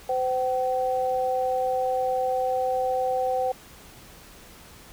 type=tone pair together; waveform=sine; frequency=513 / 763.9 Hz; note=C5 / G5; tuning=-34 / -45 cents; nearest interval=perfect fifth; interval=689 cents; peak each=-25 dBFS; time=0.09-3.52 s; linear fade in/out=5 ms; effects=pink hiss -48 dBFS RMS until 4.92 s